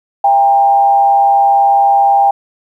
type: tone with frequency modulation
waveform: sine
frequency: 799 Hz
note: G5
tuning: 33 cents sharp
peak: -6 dBFS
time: 0.24-2.31 s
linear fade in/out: 5 ms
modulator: 130 Hz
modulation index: 0.43
effects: 8-bit